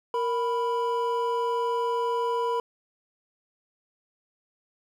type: tone pair together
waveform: triangle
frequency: 466.2 / 987.8 Hz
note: A#4 / B5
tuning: 0 / 0 cents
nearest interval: octave + minor second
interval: 1300 cents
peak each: -25 dBFS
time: 0.14-2.6 s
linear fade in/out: 2 ms
effects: 10-bit